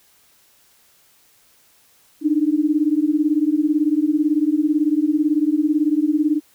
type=beating tone pair; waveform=sine; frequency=293.7 / 311.7 Hz; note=D4 / D#4; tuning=0 / +3 cents; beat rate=18 Hz; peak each=-18 dBFS; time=2.21-6.41 s; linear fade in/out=50 ms; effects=white hiss -56 dBFS RMS until 6.54 s